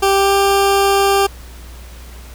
20% pulse tone with pitch glide, 392 to 395.4 Hz, G4 to G4, 0 to +15 cents, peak -6 dBFS, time 0.02-1.27 s, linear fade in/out 10 ms, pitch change +15 cents, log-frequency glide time 0.13-0.33 s, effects added 60 Hz sine -33 dBFS peak until 2.34 s + pink hiss -41 dBFS RMS until 2.34 s

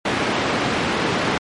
pink band-pass noise, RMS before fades -21 dBFS, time 0.05-1.38 s, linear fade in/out 5 ms, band 170 to 3100 Hz, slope 12 dB/octave, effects MP3 48 kbps

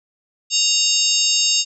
harmonic tone with a mistuned harmonic, 932.3 Hz, A#5, in tune, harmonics 3 / 4 / 5 / 6 / 7 / 8, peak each -22 / -22 / -22 / -22 / -22 / -22 dBFS, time 0.5-1.65 s, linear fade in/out 50 ms, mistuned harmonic 6, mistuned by -94 cents, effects none

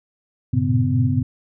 sine tone cluster, 98.8 / 116 / 120.2 / 138.7 / 253.5 Hz, G2 / A#2 / B2 / C#3 / B3, +14 / -8 / -46 / +1 / +45 cents, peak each -22 dBFS, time 0.53-1.23 s, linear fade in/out 10 ms, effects none

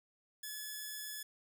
5% pulse tone, 1712 Hz, A6, 48 cents flat, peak -31 dBFS, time 0.43-1.23 s, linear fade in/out 5 ms, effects none

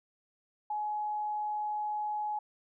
sine tone, 843 Hz, G#5, 26 cents sharp, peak -31 dBFS, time 0.7-2.39 s, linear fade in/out 5 ms, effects none

